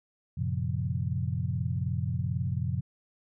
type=chord; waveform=sine; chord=Gb major seventh; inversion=none; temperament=equal with one note detuned; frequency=92.5 / 116.54 / 135.11 / 174.61 Hz; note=Gb2 / Bb2 / Db3 / F3; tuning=0 / 0 / -44 / 0 cents; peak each=-32 / -33 / -32 / -36 dBFS; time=0.37-2.81 s; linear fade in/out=10 ms; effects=none